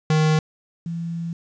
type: tone pair in turn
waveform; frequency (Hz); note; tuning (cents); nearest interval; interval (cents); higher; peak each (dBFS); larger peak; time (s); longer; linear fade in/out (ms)
square / sine; 155.56 / 167.94; D#3 / E3; 0 / +33; minor second; 133; second; -16 / -25; first; 0.1-0.39 / 0.86-1.33; second; 2
effects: resampled to 16000 Hz + 9-bit